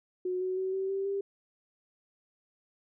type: tone with pitch steps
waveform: sine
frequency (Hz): 365.4 / 371.4 / 377.4 / 383.6 / 389.8 / 396.2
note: F#4 / F#4 / F#4 / G4 / G4 / G4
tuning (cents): -22 / +7 / +34 / -37 / -10 / +18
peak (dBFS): -29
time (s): 0.25-1.21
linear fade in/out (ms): 5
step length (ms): 160
effects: none